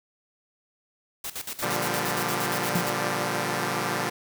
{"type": "noise with tremolo", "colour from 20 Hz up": "white", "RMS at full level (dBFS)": -33, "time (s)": [1.24, 2.9], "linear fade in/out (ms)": 5, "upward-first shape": "square", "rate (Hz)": 8.6, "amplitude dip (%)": 80}
{"type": "chord", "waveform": "5% pulse", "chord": "G minor seventh", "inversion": "first", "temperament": "equal with one note detuned", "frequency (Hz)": [118.72, 146.83, 174.61, 196], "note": ["Bb2", "D3", "F3", "G3"], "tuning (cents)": [32, 0, 0, 0], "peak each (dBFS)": -20, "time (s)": [1.62, 4.1], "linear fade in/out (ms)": 10}
{"type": "tone with exponential decay", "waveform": "sine", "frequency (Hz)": 174.61, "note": "F3", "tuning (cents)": 0, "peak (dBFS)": -20, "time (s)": [2.75, 2.99], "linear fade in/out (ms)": 5, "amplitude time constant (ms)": 52}
{"effects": []}